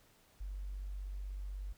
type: tone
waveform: sine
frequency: 48.09 Hz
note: G1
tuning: 32 cents flat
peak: -39 dBFS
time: 0.4-1.73 s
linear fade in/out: 10 ms
effects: pink hiss -67 dBFS RMS until 1.77 s